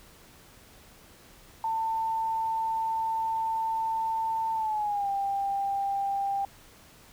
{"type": "tone with pitch glide", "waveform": "sine", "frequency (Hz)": [895, 792.8], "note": ["A5", "G5"], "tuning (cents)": [29, 19], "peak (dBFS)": -26, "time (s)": [1.64, 6.45], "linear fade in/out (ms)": 2, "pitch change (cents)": -210, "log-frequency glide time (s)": [4.54, 5.09], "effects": ["pink hiss -54 dBFS RMS until 7.12 s"]}